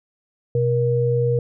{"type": "tone pair together", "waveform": "sine", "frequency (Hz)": [125.65, 474.4], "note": ["B2", "A#4"], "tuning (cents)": [30, 30], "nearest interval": "octave + major seventh", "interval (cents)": 2300, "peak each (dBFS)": -19, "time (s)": [0.55, 1.39], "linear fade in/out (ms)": 2, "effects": []}